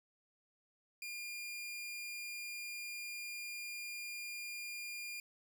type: tone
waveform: sawtooth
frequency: 2410 Hz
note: D7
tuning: 44 cents sharp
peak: -39 dBFS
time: 1.02-5.2 s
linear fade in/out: 2 ms
effects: none